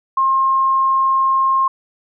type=tone; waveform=sine; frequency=1067 Hz; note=C6; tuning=34 cents sharp; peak=-12 dBFS; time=0.17-1.68 s; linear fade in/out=5 ms; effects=none